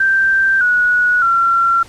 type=tone with pitch steps; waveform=sine; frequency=1568 / 1463 / 1365 Hz; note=G6 / F#6 / F6; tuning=0 / -20 / -40 cents; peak=-10 dBFS; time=0-1.83 s; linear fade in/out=5 ms; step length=610 ms; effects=pink hiss -41 dBFS RMS until 1.88 s + low-pass 9000 Hz 12 dB/octave